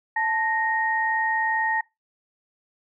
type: tone pair together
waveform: sine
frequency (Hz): 880 / 1862.3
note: A5 / A#6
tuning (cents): 0 / -2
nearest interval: octave + minor second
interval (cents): 1298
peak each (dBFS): -24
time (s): 0.16-1.81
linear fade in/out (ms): 5
effects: noise-tail reverb RT60 0.2 s tail -22 dB re dry